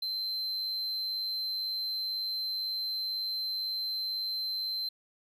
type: tone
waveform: triangle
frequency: 4099 Hz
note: C8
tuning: 36 cents flat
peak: -30 dBFS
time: 0.02-4.89 s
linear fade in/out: 5 ms
effects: none